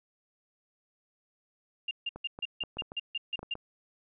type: tone bursts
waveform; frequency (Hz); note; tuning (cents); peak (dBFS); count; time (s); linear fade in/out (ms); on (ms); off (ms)
sine; 2800; F7; +4; -30; 10; 1.88-3.54; 5; 31; 150
type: clicks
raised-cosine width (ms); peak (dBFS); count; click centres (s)
1; -28; 9; 2.16 / 2.389 / 2.637 / 2.77 / 2.821 / 2.919 / 3.392 / 3.43 / 3.554
effects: none